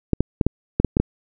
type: clicks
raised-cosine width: 3 ms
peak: -3 dBFS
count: 8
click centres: 0.133 / 0.206 / 0.412 / 0.466 / 0.8 / 0.847 / 0.969 / 1 s
effects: none